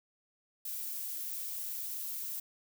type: noise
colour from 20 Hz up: violet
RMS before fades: -39 dBFS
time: 0.65-2.4 s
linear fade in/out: 5 ms
effects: none